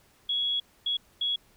sine tone bursts at uneven times, 3345 Hz, G#7, 12 cents sharp, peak -25 dBFS, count 3, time 0.29-0.6 / 0.86-0.97 / 1.21-1.36 s, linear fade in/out 5 ms, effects pink hiss -62 dBFS RMS until 1.56 s

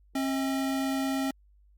square tone pair together, 269.1 / 640 Hz, C4 / D#5, +49 / +49 cents, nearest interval octave + minor third, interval 1500 cents, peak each -28 / -38 dBFS, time 0.15-1.31 s, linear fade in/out 5 ms, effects added 50 Hz sine -57 dBFS peak until 1.77 s + Opus 48 kbps

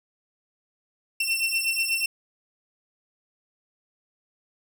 sawtooth beating tone pair, 2700 / 2708.2 Hz, E7 / E7, +41 / +46 cents, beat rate 8.2 Hz, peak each -23 / -23 dBFS, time 1.2-2.06 s, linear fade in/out 5 ms, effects none

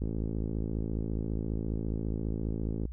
click train, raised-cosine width 3 ms, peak -21 dBFS, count 156, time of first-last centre 0.02-2.854 s, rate 54.7 Hz, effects added 60 Hz sine -37 dBFS peak until 2.92 s

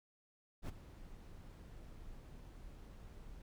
brown noise with ADSR envelope, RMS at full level -38 dBFS, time 0.62-3.42 s, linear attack 66 ms, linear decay 16 ms, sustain -15 dB, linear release 3 ms, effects none

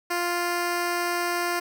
10% pulse tone, 349.2 Hz, F4, in tune, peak -16 dBFS, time 0.1-1.6 s, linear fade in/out 10 ms, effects none

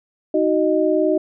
sine tone cluster, 313.9 / 373 / 617 Hz, D#4 / F#4 / D#5, +15 / +14 / -15 cents, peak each -19 dBFS, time 0.34-1.18 s, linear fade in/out 5 ms, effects none

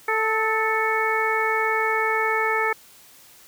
harmonic tone with a mistuned harmonic, 441.6 Hz, A4, 6 cents sharp, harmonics 1 / 2 / 3 / 4 / 5, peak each -26 / -26 / -26 / -26 / -26 dBFS, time 0.08-2.73 s, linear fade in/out 5 ms, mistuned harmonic 3, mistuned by -30 cents, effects white hiss -50 dBFS RMS until 3.47 s

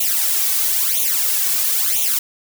blue noise with flanger, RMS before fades -18 dBFS, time 0-2.19 s, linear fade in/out 5 ms, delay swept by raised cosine 0.3 to 2.7 ms, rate 1 Hz, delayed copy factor +0.9, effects none

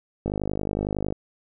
click train, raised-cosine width 2 ms, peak -13 dBFS, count 45, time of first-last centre 0.26-1.124 s, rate 50.9 Hz, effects none

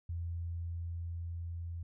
sine tone with level ramp, 84.9 Hz, F2, 48 cents flat, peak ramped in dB -35 to -38 dBFS, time 0.09-1.83 s, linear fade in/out 5 ms, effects none

